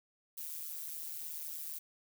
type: noise with amplitude modulation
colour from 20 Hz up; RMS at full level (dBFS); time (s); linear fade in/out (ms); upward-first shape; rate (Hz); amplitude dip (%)
violet; -39; 0.37-1.79; 10; sine; 156; 85
effects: none